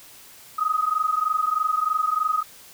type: tone pair together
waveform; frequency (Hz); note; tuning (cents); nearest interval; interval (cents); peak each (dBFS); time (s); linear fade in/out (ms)
sine; 1244.5 / 1267.7; D#6 / D#6; 0 / +32; unison; 32; -23; 0.58-2.43; 10
effects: white hiss -47 dBFS RMS until 2.73 s